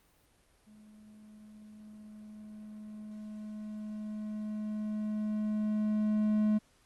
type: tone with level ramp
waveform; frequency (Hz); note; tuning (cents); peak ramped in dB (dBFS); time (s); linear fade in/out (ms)
triangle; 212.9; G#3; +43; -52 to -22; 0.66-6.59; 20
effects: pink hiss -67 dBFS RMS until 6.85 s + Opus 32 kbps